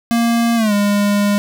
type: tone with pitch glide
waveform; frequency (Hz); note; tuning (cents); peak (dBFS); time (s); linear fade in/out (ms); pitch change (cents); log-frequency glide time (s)
square; 233.1 to 204.1; A#3 to G#3; 0 to -30; -13; 0.11-1.38; 0; -230; 0.56-0.73
effects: 9-bit